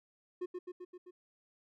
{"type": "tone with echo", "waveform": "triangle", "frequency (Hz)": 360, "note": "F#4", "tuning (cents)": -47, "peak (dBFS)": -33, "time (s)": [0.41, 0.46], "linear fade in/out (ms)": 10, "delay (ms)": 130, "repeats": 5, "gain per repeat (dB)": -3, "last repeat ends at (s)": 1.11, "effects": []}